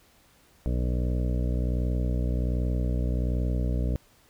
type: harmonic tone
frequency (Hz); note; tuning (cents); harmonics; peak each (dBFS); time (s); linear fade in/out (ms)
61.3; B1; -12; 1 / 2 / 3 / 4 / 5 / 7 / 8 / 9 / 10; -25 / -31 / -35 / -37 / -39 / -42 / -43 / -44 / -45; 0.66-3.96; 0
effects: pink hiss -60 dBFS RMS until 4.29 s